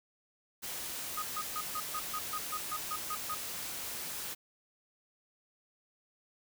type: noise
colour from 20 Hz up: white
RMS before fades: -40 dBFS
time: 0.62-4.35 s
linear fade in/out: 20 ms
type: tone bursts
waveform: sine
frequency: 1244.5 Hz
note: D#6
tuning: in tune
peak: -34 dBFS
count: 12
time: 1.17-3.346 s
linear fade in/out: 5 ms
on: 53 ms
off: 140 ms
effects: none